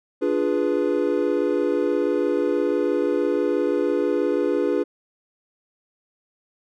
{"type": "chord", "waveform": "triangle", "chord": "D diminished seventh", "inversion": "none", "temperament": "equal with one note detuned", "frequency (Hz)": [292.3, 349.2, 415.3, 493.9], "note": ["D4", "F4", "Ab4", "Cb5"], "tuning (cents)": [-8, 0, 0, 0], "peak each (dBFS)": [-23, -23, -22, -23], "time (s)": [0.21, 4.84], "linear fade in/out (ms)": 20, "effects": []}